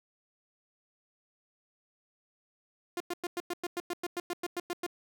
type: tone bursts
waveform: sawtooth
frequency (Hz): 351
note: F4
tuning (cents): +9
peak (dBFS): -28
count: 15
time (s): 2.97-4.865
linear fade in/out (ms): 2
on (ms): 33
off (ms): 100
effects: none